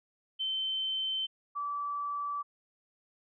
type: tone pair in turn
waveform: sine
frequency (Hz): 3087 / 1156.3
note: G7 / D6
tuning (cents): -27 / -27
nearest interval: octave + perfect fourth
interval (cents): 1700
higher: first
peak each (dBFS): -30 / -32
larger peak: first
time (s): 0.39-1.27 / 1.55-2.43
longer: neither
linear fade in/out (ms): 20
effects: none